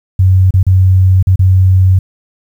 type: tone with dropouts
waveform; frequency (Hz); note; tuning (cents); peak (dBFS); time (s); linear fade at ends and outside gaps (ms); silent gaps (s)
sine; 93.6; F#2; +20; -4; 0.19-1.99; 5; 0.508-0.539 / 0.63-0.666 / 1.227-1.27 / 1.359-1.392
effects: 7-bit